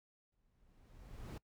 brown noise with exponential growth, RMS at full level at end -42 dBFS, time 0.32-1.38 s, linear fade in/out 5 ms, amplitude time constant 230 ms, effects noise-tail reverb RT60 0.1 s tail -22 dB re dry

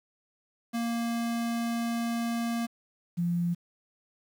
square / sine tone pair in turn, 233.1 / 173.05 Hz, A#3 / F3, 0 / -16 cents, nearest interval perfect fourth, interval 516 cents, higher first, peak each -29 / -25 dBFS, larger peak second, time 0.73-2.67 / 3.17-3.55 s, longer first, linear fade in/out 20 ms, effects 9-bit

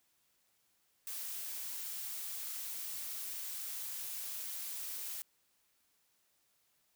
blue noise, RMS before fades -42 dBFS, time 1.07-5.22 s, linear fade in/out 0 ms, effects white hiss -75 dBFS RMS until 6.95 s

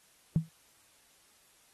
sine tone with exponential decay, 161.1 Hz, E3, 39 cents flat, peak -19 dBFS, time 0.36-0.49 s, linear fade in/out 0 ms, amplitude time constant 27 ms, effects white hiss -64 dBFS RMS until 1.73 s + AAC 32 kbps

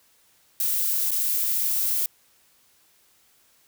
violet noise with dropouts, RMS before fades -24 dBFS, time 0.6-2.06 s, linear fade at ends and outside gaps 2 ms, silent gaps 1.108-1.115 s, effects white hiss -61 dBFS RMS until 3.67 s

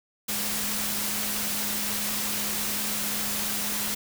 sine tone in noise, 208 Hz, G#3, 3 cents sharp, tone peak -38 dBFS, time 0.28-3.95 s, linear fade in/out 10 ms, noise white, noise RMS -29 dBFS, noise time 0.28-3.95 s, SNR -12 dB, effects none

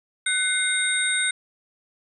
sine tone cluster, 1501 / 2117 / 3714 / 8660 Hz, F#6 / C7 / A#7 / C#9, +24 / +20 / -7 / -41 cents, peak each -26 dBFS, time 0.26-1.31 s, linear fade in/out 5 ms, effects none

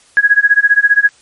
sine tone with tremolo, 1661.2 Hz, G#6, in tune, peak -3 dBFS, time 0.17-1.09 s, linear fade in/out 0 ms, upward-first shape sine, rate 15 Hz, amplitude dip 95%, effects white hiss -48 dBFS RMS until 1.21 s + MP3 48 kbps

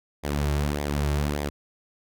sawtooth tone with flanger, 72.8 Hz, D2, 15 cents flat, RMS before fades -26 dBFS, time 0.23-1.5 s, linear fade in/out 20 ms, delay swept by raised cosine 0.7 to 4.1 ms, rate 1.7 Hz, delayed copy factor -0.6, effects none

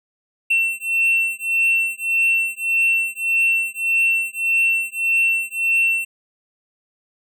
triangle beating tone pair, 2700 / 2701.7 Hz, E7 / E7, +41 / +42 cents, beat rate 1.7 Hz, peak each -18 dBFS, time 0.5-6.05 s, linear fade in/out 10 ms, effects none

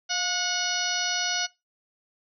harmonic tone with a mistuned harmonic, 730 Hz, F#5, 24 cents flat, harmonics 1 / 2 / 3 / 4 / 5 / 6 / 7 / 8, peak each -35 / -32 / -36 / -33 / -36 / -34 / -33 / -32 dBFS, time 0.09-1.47 s, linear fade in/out 20 ms, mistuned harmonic 1, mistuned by -51 cents, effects noise-tail reverb RT60 0.2 s tail -19 dB re dry

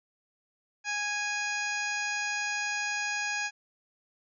harmonic tone, 828 Hz, G#5, 5 cents flat, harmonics 1 / 2 / 3 / 4 / 5 / 6 / 7 / 8, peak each -38 / -33 / -34 / -46 / -46 / -41 / -47 / -39 dBFS, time 0.84-3.51 s, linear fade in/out 50 ms, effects none

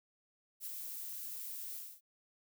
violet noise with ADSR envelope, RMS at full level -41 dBFS, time 0.6-2.01 s, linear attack 58 ms, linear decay 19 ms, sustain -3 dB, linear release 250 ms, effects none

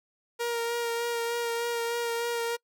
sawtooth tone with vibrato, 469.2 Hz, A#4, 11 cents sharp, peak -24 dBFS, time 0.39-2.57 s, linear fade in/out 20 ms, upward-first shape sine, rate 3.3 Hz, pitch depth 18 cents each way, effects noise-tail reverb RT60 0.1 s tail -26 dB re dry

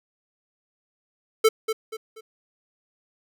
square tone with echo, 441.3 Hz, A4, 5 cents sharp, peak -14 dBFS, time 1.44-1.49 s, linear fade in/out 10 ms, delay 240 ms, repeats 3, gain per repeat -9 dB, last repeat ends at 2.21 s, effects none

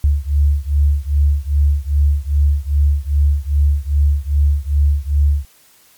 sine beating tone pair, 71.1 / 73.6 Hz, C#2 / D2, +45 / +4 cents, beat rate 2.5 Hz, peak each -14 / -15 dBFS, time 0.04-5.45 s, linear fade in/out 0 ms, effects white hiss -50 dBFS RMS until 5.97 s + MP3 96 kbps

